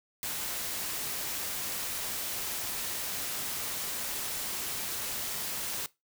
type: noise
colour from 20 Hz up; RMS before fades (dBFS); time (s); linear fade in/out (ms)
white; -35; 0.23-5.86; 0
effects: noise-tail reverb RT60 0.2 s tail -19 dB re dry